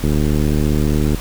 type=click train; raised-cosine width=3 ms; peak=-5 dBFS; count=84; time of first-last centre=0.04-1.147 s; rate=75 Hz; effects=added 43 Hz sine -26 dBFS peak until 1.2 s + pink hiss -32 dBFS RMS until 1.2 s